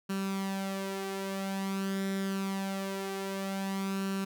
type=tone with flanger; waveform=sawtooth; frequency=194.2 Hz; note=G3; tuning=16 cents flat; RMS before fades=-34 dBFS; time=0.09-4.25 s; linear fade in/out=10 ms; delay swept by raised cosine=0.71 to 4.61 ms; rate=0.25 Hz; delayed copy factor=+0.55; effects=none